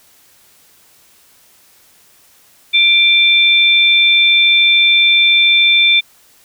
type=tone pair together; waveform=sine; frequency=2360 / 3553 Hz; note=D7 / A7; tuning=+8 / +16 cents; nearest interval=perfect fifth; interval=708 cents; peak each=-10 dBFS; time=2.73-6.01 s; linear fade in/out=20 ms; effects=white hiss -49 dBFS RMS until 6.44 s